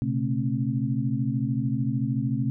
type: tone cluster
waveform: sine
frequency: 122.5 / 135.9 / 221.1 / 268.6 Hz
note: B2 / C#3 / A3 / C4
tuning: -14 / -34 / +9 / +46 cents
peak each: -28 / -28 / -29 / -30 dBFS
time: 0.02-2.5 s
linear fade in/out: 0 ms
effects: none